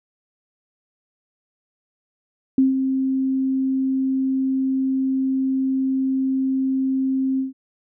sine tone with ADSR envelope, 264.9 Hz, C4, 22 cents sharp, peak -11 dBFS, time 2.58-7.53 s, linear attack 3 ms, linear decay 150 ms, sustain -7 dB, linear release 140 ms, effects none

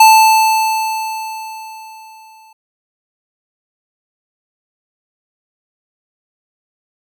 square tone with exponential decay, 880 Hz, A5, in tune, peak -3 dBFS, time 0-2.53 s, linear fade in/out 5 ms, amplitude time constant 550 ms, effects none

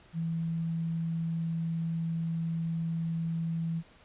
sine tone, 164.81 Hz, E3, in tune, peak -29 dBFS, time 0.13-3.83 s, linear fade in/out 50 ms, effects pink hiss -58 dBFS RMS until 4.04 s + resampled to 8000 Hz

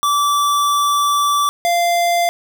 square tone pair in turn, 1160 / 692.7 Hz, D6 / F5, -22 / -14 cents, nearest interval major sixth, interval 892 cents, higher first, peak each -14 dBFS, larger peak neither, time 0.03-1.49 / 1.65-2.29 s, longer first, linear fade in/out 0 ms, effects none

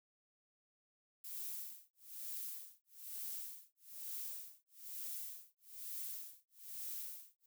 violet noise with tremolo, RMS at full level -44 dBFS, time 1.24-7.46 s, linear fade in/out 5 ms, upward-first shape sine, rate 1.1 Hz, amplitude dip 100%, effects none

